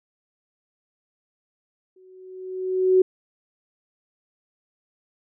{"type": "tone with exponential growth", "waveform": "sine", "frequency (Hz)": 372.6, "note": "F#4", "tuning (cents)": 12, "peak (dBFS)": -11, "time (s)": [1.96, 3.02], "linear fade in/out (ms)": 5, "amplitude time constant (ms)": 230, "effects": []}